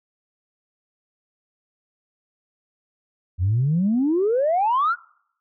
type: exponential sweep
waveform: sine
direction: up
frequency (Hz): 84.3 to 1480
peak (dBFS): -16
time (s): 3.38-4.96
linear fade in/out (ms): 50
effects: noise-tail reverb RT60 0.7 s tail -25 dB re dry + tanh soft clip ceiling -13 dBFS